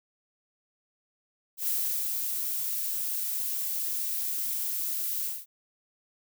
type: noise with ADSR envelope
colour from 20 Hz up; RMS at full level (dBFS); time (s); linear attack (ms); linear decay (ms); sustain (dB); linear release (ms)
violet; -28; 1.57-5.46; 98; 450; -3; 210
effects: none